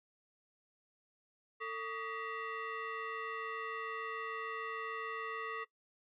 sine tone with frequency modulation, 342.1 Hz, F4, 36 cents flat, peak -38 dBFS, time 1.6-5.65 s, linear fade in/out 20 ms, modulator 791 Hz, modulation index 2.4, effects noise-tail reverb RT60 0.1 s tail -18 dB re dry

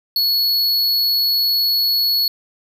square tone, 4379 Hz, C#8, 22 cents flat, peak -15 dBFS, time 0.16-2.28 s, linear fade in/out 2 ms, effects none

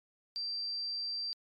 sine tone, 4699 Hz, D8, in tune, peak -34 dBFS, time 0.36-1.33 s, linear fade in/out 0 ms, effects MP3 64 kbps

